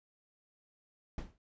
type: noise with exponential decay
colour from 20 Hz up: brown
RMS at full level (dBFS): -36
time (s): 1.18-1.38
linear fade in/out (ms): 2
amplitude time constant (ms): 43
effects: resampled to 16000 Hz